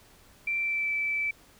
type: tone with pitch glide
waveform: sine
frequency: 2349 to 2317 Hz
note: D7 to D7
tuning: 0 to -24 cents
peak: -26 dBFS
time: 0.47-1.31 s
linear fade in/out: 5 ms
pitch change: -24 cents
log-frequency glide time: 0.57-0.91 s
effects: pink hiss -57 dBFS RMS until 1.59 s